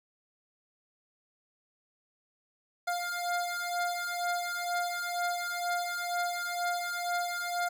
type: beating tone pair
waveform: 25% pulse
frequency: 702 / 704.1 Hz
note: F5 / F5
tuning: +9 / +14 cents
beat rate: 2.1 Hz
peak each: -30 dBFS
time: 2.87-7.69 s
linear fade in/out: 10 ms
effects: none